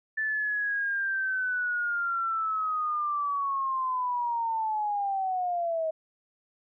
sine linear sweep, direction down, 1760 to 630 Hz, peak -26 dBFS, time 0.17-5.91 s, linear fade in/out 10 ms, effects none

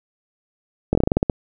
slowing click train, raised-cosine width 2 ms, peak -3 dBFS, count 10, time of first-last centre 0.93-1.298 s, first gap 21 ms, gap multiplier 1.16, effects none

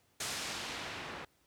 white noise with low-pass filter sweep, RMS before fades -41 dBFS, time 0.2-1.25 s, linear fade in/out 5 ms, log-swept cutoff 8700 to 1700 Hz, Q 0.72, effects pink hiss -71 dBFS RMS until 1.46 s + high-pass 60 Hz 12 dB/octave

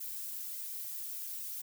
violet noise with flanger, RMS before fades -41 dBFS, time 0-1.62 s, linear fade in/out 10 ms, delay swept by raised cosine 1.9 to 2.56 ms, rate 3.5 Hz, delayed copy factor +0.95, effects none

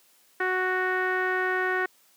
sawtooth tone with low-pass filter, 370 Hz, F#4, in tune, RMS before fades -26 dBFS, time 0.4-1.86 s, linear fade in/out 5 ms, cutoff 1700 Hz, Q 9.4, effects white hiss -61 dBFS RMS until 2.16 s + high-pass 200 Hz 12 dB/octave

